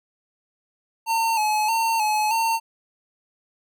square tone with vibrato, 880 Hz, A5, in tune, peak -20 dBFS, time 1.06-2.6 s, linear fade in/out 50 ms, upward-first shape square, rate 1.6 Hz, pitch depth 54 cents each way, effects none

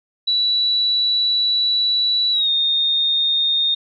sine tone with pitch glide, 3939 to 3675 Hz, B7 to A#7, -5 to -25 cents, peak -15 dBFS, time 0.27-3.75 s, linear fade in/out 10 ms, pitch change -120 cents, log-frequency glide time 2.32-2.49 s, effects none

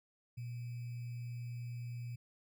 sine tone with sample-and-hold, 120.4 Hz, B2, 44 cents flat, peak -40 dBFS, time 0.37-2.16 s, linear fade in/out 10 ms, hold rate 2450 Hz, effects none

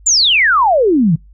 sine exponential sweep, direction down, 7459 to 145.8 Hz, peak -8 dBFS, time 0.06-1.16 s, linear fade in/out 10 ms, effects noise-tail reverb RT60 0.2 s tail -23 dB re dry + added 50 Hz sine -39 dBFS peak until 1.33 s

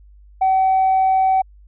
sine tone, 761 Hz, F#5, 48 cents sharp, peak -11 dBFS, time 0.41-1.42 s, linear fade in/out 10 ms, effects tanh soft clip ceiling -10 dBFS + added 50 Hz sine -43 dBFS peak until 1.67 s

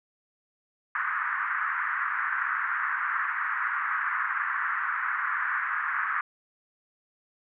white band-pass noise, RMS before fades -29 dBFS, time 0.95-6.21 s, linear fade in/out 2 ms, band 1100 to 1800 Hz, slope 48 dB/octave, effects none

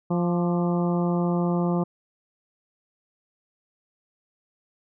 harmonic tone with a mistuned harmonic, 174.61 Hz, F3, in tune, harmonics 1 / 2 / 3 / 4 / 5 / 6 / 7, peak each -22 / -28 / -32 / -34 / -36 / -38 / -39 dBFS, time 0.1-1.84 s, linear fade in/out 10 ms, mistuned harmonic 7, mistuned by -45 cents, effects none

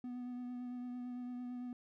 triangle tone with vibrato, 246.9 Hz, B3, in tune, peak -39 dBFS, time 0.04-1.73 s, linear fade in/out 2 ms, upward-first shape triangle, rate 8.9 Hz, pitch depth 21 cents each way, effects none

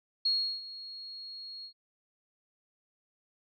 sine tone with ADSR envelope, 4300 Hz, C8, 47 cents sharp, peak -24 dBFS, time 0.25-1.73 s, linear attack 8 ms, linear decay 350 ms, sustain -17 dB, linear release 85 ms, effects none

